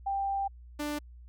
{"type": "tone pair in turn", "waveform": ["sine", "sawtooth"], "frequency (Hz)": [789, 295.5], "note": ["G5", "D4"], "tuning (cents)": [11, 11], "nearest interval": "octave + perfect fourth", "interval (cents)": 1700, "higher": "first", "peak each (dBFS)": -28, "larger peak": "neither", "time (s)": [[0.06, 0.48], [0.79, 0.99]], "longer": "first", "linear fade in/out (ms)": 10, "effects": ["added 60 Hz sine -47 dBFS peak until 1.28 s"]}